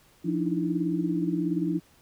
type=tone cluster; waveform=sine; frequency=172.9 / 293.1 / 310.3 / 331.3 Hz; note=F3 / D4 / D#4 / E4; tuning=-17 / -3 / -5 / +9 cents; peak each=-29 / -30 / -30 / -31 dBFS; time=0.24-1.8 s; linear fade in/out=20 ms; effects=pink hiss -60 dBFS RMS until 2.01 s